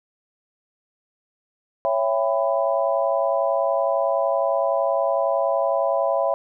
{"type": "chord", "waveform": "sine", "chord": "C# half-diminished seventh", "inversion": "none", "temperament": "just", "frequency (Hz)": [554.4, 665.2, 798.3, 997.9], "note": ["C#5", "E5", "G5", "B5"], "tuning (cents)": [0, 16, 31, 18], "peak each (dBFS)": [-22, -22, -28, -27], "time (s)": [1.85, 6.34], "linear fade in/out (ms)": 0, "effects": []}